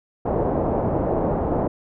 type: low-pass noise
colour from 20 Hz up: white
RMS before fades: -22 dBFS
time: 0.25-1.68 s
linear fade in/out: 10 ms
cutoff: 720 Hz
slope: 24 dB/octave
effects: none